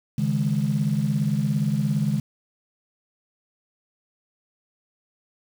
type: chord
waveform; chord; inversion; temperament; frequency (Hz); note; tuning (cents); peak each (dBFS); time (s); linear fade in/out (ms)
sine; C# suspended second; none; just; 138.59 / 155.92 / 207.9; C#3 / D#3 / G#3; 0 / +4 / +2; -24; 0.18-2.2; 5
effects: tanh soft clip ceiling -11 dBFS + 7-bit